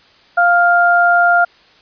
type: tone pair together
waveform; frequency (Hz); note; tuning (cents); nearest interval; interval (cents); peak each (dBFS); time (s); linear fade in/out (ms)
sine; 698.5 / 1401.9; F5 / F6; 0 / +6; octave; 1206; -11; 0.37-1.45; 10
effects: white hiss -48 dBFS RMS until 1.81 s + resampled to 11025 Hz